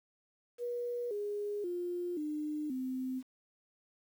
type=tone with pitch steps; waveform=sine; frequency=482 / 412.4 / 352.8 / 301.9 / 258.3 Hz; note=B4 / G#4 / F4 / D4 / C4; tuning=-42 / -12 / +18 / +48 / -22 cents; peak=-34 dBFS; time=0.58-3.23 s; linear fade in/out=50 ms; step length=530 ms; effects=10-bit